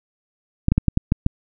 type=clicks; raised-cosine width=5 ms; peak=-3 dBFS; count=7; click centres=0.684 / 0.72 / 0.78 / 0.883 / 0.974 / 1.121 / 1.264 s; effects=none